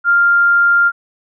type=tone; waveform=sine; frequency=1396.9 Hz; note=F6; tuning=in tune; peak=-8 dBFS; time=0.04-0.92 s; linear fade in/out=50 ms; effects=none